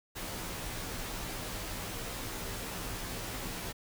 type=noise with comb filter; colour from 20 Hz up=pink; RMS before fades=-39 dBFS; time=0.15-3.73 s; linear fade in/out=20 ms; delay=14 ms; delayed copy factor=-0.7; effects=none